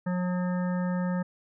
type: harmonic tone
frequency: 180 Hz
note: F#3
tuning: 47 cents flat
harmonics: 1 / 3 / 5 / 7 / 9 / 10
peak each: -26 / -36 / -40 / -43 / -45 / -46 dBFS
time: 0.06-1.23 s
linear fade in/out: 10 ms
effects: none